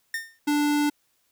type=tone with exponential decay; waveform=45% pulse; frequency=1820 Hz; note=A#6; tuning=42 cents flat; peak=-24 dBFS; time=0.14-0.39 s; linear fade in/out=2 ms; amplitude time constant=53 ms
type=tone; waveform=square; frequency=293.7 Hz; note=D4; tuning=in tune; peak=-21 dBFS; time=0.47-0.9 s; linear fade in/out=10 ms
effects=white hiss -69 dBFS RMS until 1.31 s